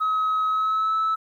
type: tone with pitch glide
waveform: sine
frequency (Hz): 1276 to 1306.6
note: D#6 to E6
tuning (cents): +43 to -16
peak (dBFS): -18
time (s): 0-1.16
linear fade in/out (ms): 20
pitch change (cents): +41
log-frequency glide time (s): 0.47-0.95
effects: tanh soft clip ceiling -18 dBFS + 10-bit